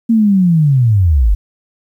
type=linear sweep; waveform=sine; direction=down; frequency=233.1 to 43.65 Hz; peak=-7 dBFS; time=0.09-1.35 s; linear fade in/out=10 ms; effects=8-bit